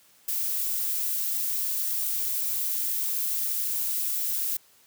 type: noise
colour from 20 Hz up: violet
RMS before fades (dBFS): -28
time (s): 0.28-4.57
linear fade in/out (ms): 5
effects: white hiss -59 dBFS RMS until 4.86 s + high-pass 80 Hz 12 dB/octave